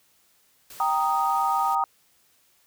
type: noise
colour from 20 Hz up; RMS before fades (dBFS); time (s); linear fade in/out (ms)
white; -44; 0.7-1.75; 2
type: chord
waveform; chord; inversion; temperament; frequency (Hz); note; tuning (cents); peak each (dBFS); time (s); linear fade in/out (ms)
sine; Eb major; first; equal; 784 / 932.3 / 1244.5; G5 / Bb5 / Eb6; 0 / 0 / 0; -25 / -25 / -25; 0.8-1.84; 2
effects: white hiss -63 dBFS RMS until 2.66 s